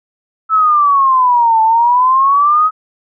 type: exponential two-way sweep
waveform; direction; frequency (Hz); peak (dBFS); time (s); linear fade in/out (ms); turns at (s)
sine; down then up; 1318 to 878 to 1277; -7; 0.49-2.71; 50; 1.62
effects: none